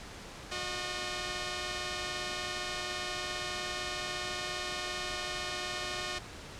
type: tone pair together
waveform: 5% pulse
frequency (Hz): 362.5 / 610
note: F#4 / D#5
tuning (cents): -35 / -34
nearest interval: major sixth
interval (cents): 901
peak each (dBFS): -26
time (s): 0.51-6.19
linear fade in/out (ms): 10
effects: pink hiss -46 dBFS RMS until 6.59 s + low-pass 7000 Hz 12 dB/octave